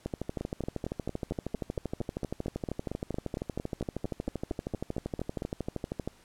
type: two click trains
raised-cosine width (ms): 2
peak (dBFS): -20 / -19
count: 23 / 78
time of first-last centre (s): 0.41-5.421 / 0.06-6.076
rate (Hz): 4.39 / 12.8
effects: pink hiss -60 dBFS RMS until 6.24 s + low-pass 11000 Hz 12 dB/octave